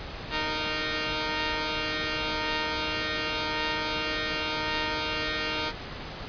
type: tone pair together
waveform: 5% pulse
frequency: 309.1 / 463.2 Hz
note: D#4 / A#4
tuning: -11 / -11 cents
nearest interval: perfect fifth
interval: 700 cents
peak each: -19 dBFS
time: 0.3-5.73 s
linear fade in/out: 50 ms
effects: pink hiss -38 dBFS RMS until 6.28 s + resampled to 11025 Hz